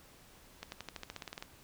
accelerating click train, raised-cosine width 0.2 ms, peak -24 dBFS, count 13, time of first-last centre 0.63-1.425 s, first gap 91 ms, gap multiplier 0.94, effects pink hiss -59 dBFS RMS until 1.63 s

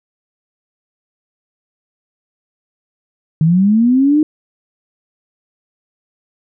sine linear sweep, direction up, 152.2 to 311.3 Hz, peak -8 dBFS, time 3.41-4.23 s, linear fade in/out 2 ms, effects none

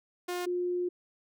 sawtooth / sine tone pair in turn, 356.2 / 356.2 Hz, F4 / F4, +34 / +34 cents, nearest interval unison, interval 0 cents, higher neither, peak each -28 dBFS, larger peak neither, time 0.28-0.46 / 0.46-0.89 s, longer second, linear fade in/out 10 ms, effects none

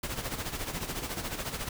pink noise with tremolo, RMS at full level -33 dBFS, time 0.03-1.69 s, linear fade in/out 5 ms, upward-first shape sine, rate 14 Hz, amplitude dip 65%, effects none

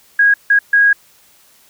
sine tone bursts at uneven times, 1644 Hz, G#6, 18 cents flat, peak -7 dBFS, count 3, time 0.19-0.34 / 0.5-0.59 / 0.73-0.93 s, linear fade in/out 5 ms, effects white hiss -50 dBFS RMS until 1.69 s

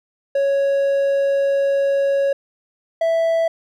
triangle tone pair in turn, 554.4 / 659.3 Hz, C#5 / E5, 0 / 0 cents, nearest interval minor third, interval 300 cents, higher second, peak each -13 dBFS, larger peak neither, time 0.35-2.33 / 3.01-3.48 s, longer first, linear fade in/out 5 ms, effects none

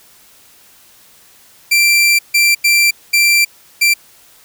sawtooth tone bursts at uneven times, 2355 Hz, D7, 4 cents sharp, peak -5 dBFS, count 5, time 1.71-2.19 / 2.34-2.55 / 2.64-2.91 / 3.13-3.45 / 3.81-3.94 s, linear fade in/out 10 ms, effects white hiss -46 dBFS RMS until 4.44 s

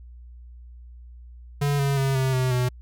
square tone with pitch steps, 143.2 / 139.36 / 135.63 / 132 / 128.46 / 125.02 Hz, D3 / C#3 / C#3 / C3 / C3 / B2, -43 / +10 / -37 / +16 / -31 / +22 cents, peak -21 dBFS, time 1.61-2.69 s, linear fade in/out 10 ms, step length 180 ms, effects added 60 Hz sine -41 dBFS peak until 2.81 s

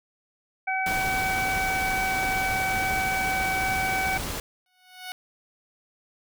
harmonic tone, 760 Hz, F#5, 46 cents sharp, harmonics 1 / 2 / 3, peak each -27 / -31 / -28 dBFS, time 0.67-4.18 s, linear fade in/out 10 ms
pink noise, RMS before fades -32 dBFS, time 0.86-4.4 s, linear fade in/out 2 ms
10% pulse tone with exponential growth, 737 Hz, F#5, 7 cents flat, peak -23 dBFS, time 4.66-5.12 s, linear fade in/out 1 ms, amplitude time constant 99 ms
effects none

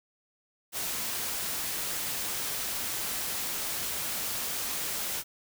white noise, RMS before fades -33 dBFS, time 0.72-5.24 s, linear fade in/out 50 ms, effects none

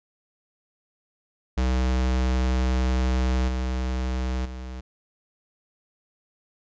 square tone with level steps, 63.5 Hz, B1, 49 cents sharp, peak -21 / -25 / -34 dBFS, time 1.57-4.81 s, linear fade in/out 10 ms, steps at 3.48 / 4.45 s, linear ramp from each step 5 ms, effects resampled to 16000 Hz

